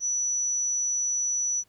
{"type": "tone", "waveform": "sine", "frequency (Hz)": 5920, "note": "F#8", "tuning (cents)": 0, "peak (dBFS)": -24, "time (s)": [0, 1.64], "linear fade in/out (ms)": 50, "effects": ["pink hiss -66 dBFS RMS until 1.68 s"]}